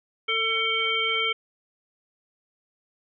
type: harmonic tone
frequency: 448.3 Hz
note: A4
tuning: 32 cents sharp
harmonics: 1 / 3 / 5 / 7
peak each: -32 / -30 / -26 / -26 dBFS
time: 0.28-1.33 s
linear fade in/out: 10 ms
effects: none